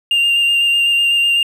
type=tone with vibrato; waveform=triangle; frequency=2794 Hz; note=F7; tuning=in tune; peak=-9 dBFS; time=0.11-1.43 s; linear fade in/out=2 ms; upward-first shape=square; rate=8 Hz; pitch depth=12 cents each way; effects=tanh soft clip ceiling -5 dBFS